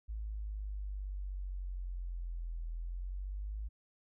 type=exponential two-way sweep; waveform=sine; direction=down then up; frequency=53.9 to 41.2 to 53.9 Hz; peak=-37 dBFS; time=0.08-3.69 s; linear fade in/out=20 ms; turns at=2.7 s; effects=none